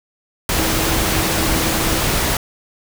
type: tone in noise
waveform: sine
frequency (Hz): 323.1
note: E4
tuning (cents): -35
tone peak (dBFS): -25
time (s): 0.58-1.99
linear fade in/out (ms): 2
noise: pink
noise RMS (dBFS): -18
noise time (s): 0.49-2.37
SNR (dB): -10
effects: none